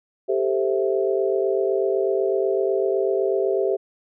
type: chord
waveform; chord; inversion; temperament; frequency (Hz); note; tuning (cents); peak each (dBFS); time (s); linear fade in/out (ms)
sine; A minor seventh; third; equal; 392 / 440 / 523.3 / 659.3; G4 / A4 / C5 / E5; 0 / 0 / 0 / 0; -21 / -26 / -26 / -27; 0.28-3.77; 20
effects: none